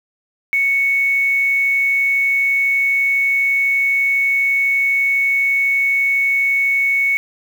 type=tone with quantisation; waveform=sine; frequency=2217 Hz; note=C#7; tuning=in tune; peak=-13 dBFS; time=0.53-7.17 s; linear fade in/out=0 ms; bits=6; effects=none